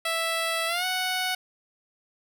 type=tone with pitch glide; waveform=10% pulse; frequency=659.3 to 740 Hz; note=E5 to F#5; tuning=0 to 0 cents; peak=-17 dBFS; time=0.05-1.35 s; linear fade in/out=5 ms; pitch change=+200 cents; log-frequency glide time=0.67-0.85 s; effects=none